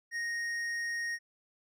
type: tone with hard clipping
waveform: sine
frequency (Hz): 1864.7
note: A#6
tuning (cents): 0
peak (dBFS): -34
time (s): 0.11-1.19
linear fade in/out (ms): 50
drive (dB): 8
effects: none